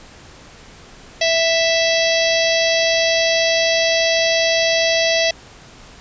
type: harmonic tone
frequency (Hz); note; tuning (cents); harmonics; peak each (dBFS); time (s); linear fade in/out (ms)
659.3; E5; 0; 1 / 3 / 4 / 5 / 6 / 7 / 8 / 9; -17 / -22 / -23 / -24 / -25 / -25 / -26 / -27; 1.21-5.31; 5
effects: pink hiss -42 dBFS RMS until 6 s + resampled to 16000 Hz